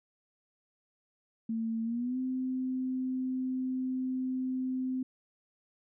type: tone with pitch glide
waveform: sine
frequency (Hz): 225.7 to 257.8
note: A3 to C4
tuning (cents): +44 to -26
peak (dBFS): -30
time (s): 1.49-5.03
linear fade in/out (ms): 5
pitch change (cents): +230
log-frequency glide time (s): 1.83-2.18
effects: none